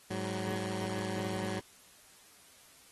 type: tone pair together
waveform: 15% pulse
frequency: 105.4 / 187.61 Hz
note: G#2 / F#3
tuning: +26 / +24 cents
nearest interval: minor seventh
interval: 998 cents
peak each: -31 / -30 dBFS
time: 0.1-1.6 s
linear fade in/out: 10 ms
effects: white hiss -59 dBFS RMS until 2.91 s + AAC 32 kbps